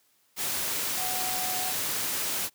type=tone in noise; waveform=sine; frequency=740 Hz; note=F#5; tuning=in tune; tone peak=-35 dBFS; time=0.96-1.74 s; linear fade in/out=50 ms; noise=white; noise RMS=-30 dBFS; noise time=0.36-2.5 s; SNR=-8 dB; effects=white hiss -67 dBFS RMS until 2.54 s + high-pass 80 Hz 12 dB/octave